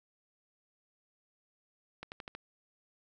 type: accelerating click train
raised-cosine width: 0.3 ms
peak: -26 dBFS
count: 5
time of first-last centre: 2.03-2.35 s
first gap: 89 ms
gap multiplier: 0.93
effects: none